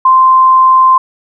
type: tone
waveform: sine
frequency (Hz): 1042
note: C6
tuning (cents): -7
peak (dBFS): -3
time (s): 0.05-0.98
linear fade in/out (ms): 5
effects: none